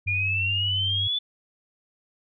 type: tone with vibrato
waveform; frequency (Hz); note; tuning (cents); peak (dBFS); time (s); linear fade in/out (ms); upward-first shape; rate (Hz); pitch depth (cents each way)
sine; 97.3; G2; -12; -28; 0.06-1.08; 10; square; 7.1; 10
type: exponential sweep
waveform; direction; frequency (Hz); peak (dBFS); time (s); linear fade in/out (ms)
sine; up; 2400 to 3500; -23; 0.07-1.19; 10
effects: none